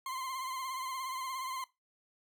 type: tone with vibrato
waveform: 40% pulse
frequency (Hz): 1046.5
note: C6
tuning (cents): 0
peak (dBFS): -36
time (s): 0.06-1.64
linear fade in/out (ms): 2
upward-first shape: sine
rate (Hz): 17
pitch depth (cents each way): 48
effects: noise-tail reverb RT60 0.2 s tail -18 dB re dry